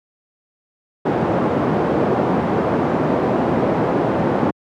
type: band-pass noise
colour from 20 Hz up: pink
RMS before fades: -18 dBFS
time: 1.05-4.51 s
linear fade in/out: 10 ms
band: 180 to 770 Hz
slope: 12 dB/octave
effects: high-pass 80 Hz 12 dB/octave